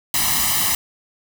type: noise with comb filter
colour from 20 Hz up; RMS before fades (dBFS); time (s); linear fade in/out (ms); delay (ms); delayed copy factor
white; -19; 0.14-0.75; 2; 1; +0.85
effects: none